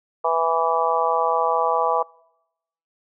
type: harmonic tone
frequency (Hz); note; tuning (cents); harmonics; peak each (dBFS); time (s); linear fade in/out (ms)
164.81; E3; 0; 3 / 4 / 5 / 6 / 7; -24 / -24 / -24 / -24 / -24; 0.24-2.03; 10
effects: noise-tail reverb RT60 0.9 s tail -26 dB re dry